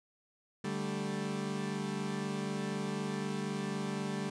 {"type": "chord", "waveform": "30% pulse", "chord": "D suspended fourth", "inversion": "none", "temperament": "equal", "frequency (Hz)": [146.83, 196, 220], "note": ["D3", "G3", "A3"], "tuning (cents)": [0, 0, 0], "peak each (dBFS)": [-38, -34, -37], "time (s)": [0.64, 4.3], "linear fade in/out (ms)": 5, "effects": ["resampled to 22050 Hz"]}